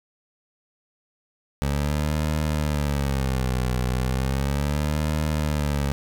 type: tone with vibrato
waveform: 20% pulse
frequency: 69.3 Hz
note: C#2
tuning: in tune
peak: -17 dBFS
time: 1.62-5.92 s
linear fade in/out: 0 ms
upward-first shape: sine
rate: 0.35 Hz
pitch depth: 180 cents each way
effects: none